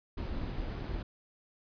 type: noise with amplitude modulation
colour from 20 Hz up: brown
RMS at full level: -34 dBFS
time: 0.17-1.03 s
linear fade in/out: 10 ms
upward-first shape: sine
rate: 293 Hz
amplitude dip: 50%
effects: resampled to 11025 Hz